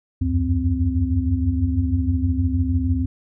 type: tone cluster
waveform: sine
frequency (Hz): 74 / 87.3 / 93.6 / 259.6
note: D2 / F2 / F#2 / C4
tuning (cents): +14 / 0 / +20 / -13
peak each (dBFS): -23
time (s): 0.21-3.06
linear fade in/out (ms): 10
effects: none